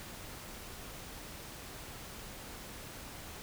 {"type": "silence", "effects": ["pink hiss -47 dBFS RMS until 3.42 s"]}